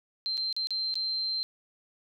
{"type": "tone with dropouts", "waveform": "sine", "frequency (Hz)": 4132, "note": "C8", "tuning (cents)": -22, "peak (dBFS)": -28, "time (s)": [0.26, 1.43], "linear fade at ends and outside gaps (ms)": 0, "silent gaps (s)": [[0.371, 0.377], [0.527, 0.565], [0.671, 0.706], [0.941, 0.955]], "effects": []}